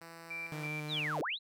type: tone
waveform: 5% pulse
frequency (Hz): 166.1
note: E3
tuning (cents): +13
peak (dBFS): -37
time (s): 0.01-0.67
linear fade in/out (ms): 5
type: tone with tremolo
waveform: sine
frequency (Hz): 2349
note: D7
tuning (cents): 0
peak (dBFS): -38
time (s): 0.3-1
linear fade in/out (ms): 10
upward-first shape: square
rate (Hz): 3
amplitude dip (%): 70
type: tone with vibrato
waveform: sawtooth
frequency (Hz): 151.6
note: D#3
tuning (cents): -45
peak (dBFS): -35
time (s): 0.52-1.21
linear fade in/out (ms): 0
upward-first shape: square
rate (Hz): 5.4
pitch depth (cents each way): 11
type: linear two-way sweep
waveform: sine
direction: down then up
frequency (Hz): 4186 to 266.7 to 4186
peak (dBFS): -33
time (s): 0.88-1.39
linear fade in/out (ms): 50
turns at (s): 1.21
effects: none